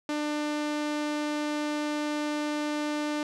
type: tone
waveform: sawtooth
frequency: 298.4 Hz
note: D4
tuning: 28 cents sharp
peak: -24 dBFS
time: 0.09-3.23 s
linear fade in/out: 2 ms
effects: low-pass 7000 Hz 12 dB/octave